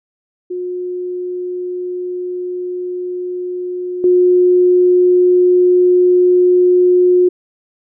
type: tone with level steps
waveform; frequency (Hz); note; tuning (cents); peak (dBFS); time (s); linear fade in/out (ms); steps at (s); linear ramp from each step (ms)
sine; 360.4; F#4; -45; -19 / -7; 0.5-7.29; 10; 4.04; 2
effects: none